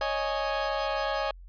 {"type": "chord", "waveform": "30% pulse", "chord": "C# suspended second", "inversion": "none", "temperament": "equal", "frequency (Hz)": [554.4, 622.3, 830.6], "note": ["C#5", "D#5", "G#5"], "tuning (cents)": [0, 0, 0], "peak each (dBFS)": -29, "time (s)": [0.01, 1.31], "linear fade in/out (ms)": 2, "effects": ["added 44 Hz sine -44 dBFS peak until 1.48 s", "resampled to 11025 Hz"]}